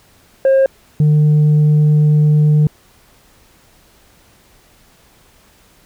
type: tone pair in turn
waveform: sine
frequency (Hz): 536 / 150.76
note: C5 / D3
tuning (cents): +42 / +46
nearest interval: octave + minor seventh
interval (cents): 2196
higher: first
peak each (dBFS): -5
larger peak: neither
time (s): 0.45-0.66 / 1-2.67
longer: second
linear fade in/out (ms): 2
effects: tanh soft clip ceiling -7 dBFS + pink hiss -50 dBFS RMS until 5.85 s